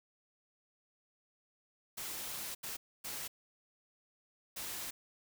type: noise bursts at uneven times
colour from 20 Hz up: white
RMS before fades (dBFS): -42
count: 4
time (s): 1.97-2.55 / 2.63-2.77 / 3.04-3.28 / 4.56-4.91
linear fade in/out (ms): 10
effects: none